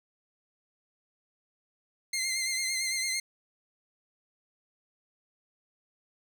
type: tone with vibrato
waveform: 15% pulse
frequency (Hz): 2093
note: C7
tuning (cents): 0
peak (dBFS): -22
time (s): 2.13-3.2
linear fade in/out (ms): 5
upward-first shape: triangle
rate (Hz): 8.9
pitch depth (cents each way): 45
effects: none